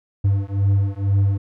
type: beating tone pair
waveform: triangle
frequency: 98 / 100.1 Hz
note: G2 / G2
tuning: 0 / +37 cents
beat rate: 2.1 Hz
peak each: -17 dBFS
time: 0.24-1.38 s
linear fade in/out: 10 ms
effects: none